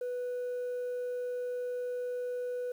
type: tone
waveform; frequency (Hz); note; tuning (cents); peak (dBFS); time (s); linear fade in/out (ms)
sine; 493.9; B4; 0; -30; 0.01-2.72; 5
effects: tanh soft clip ceiling -32 dBFS + 10-bit